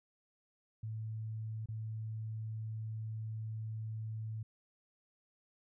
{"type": "tone with dropouts", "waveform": "sine", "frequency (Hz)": 110, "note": "A2", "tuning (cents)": 0, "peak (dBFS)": -38, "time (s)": [0.83, 4.43], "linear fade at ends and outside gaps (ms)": 5, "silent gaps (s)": [1.659, 1.686], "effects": []}